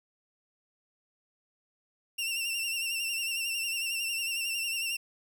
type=tone with vibrato; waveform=sawtooth; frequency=2734 Hz; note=F7; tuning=37 cents flat; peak=-27 dBFS; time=2.18-4.97 s; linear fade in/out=10 ms; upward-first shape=sine; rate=11 Hz; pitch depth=51 cents each way; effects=none